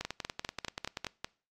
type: two click trains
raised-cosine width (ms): 0.2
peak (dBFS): -18 / -17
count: 12 / 7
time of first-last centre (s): 0.01-1.068 / 0.05-1.245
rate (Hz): 10.4 / 5.02
effects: noise-tail reverb RT60 0.4 s tail -24 dB re dry + AAC 48 kbps